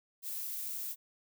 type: noise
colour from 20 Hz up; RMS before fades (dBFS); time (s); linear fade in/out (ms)
violet; -39; 0.22-0.96; 50
effects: none